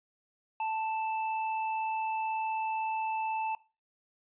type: tone with tanh clipping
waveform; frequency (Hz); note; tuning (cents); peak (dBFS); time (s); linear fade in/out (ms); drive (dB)
sine; 881; A5; +2; -32; 0.6-3.55; 2; 13
effects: noise-tail reverb RT60 0.3 s tail -19 dB re dry + resampled to 8000 Hz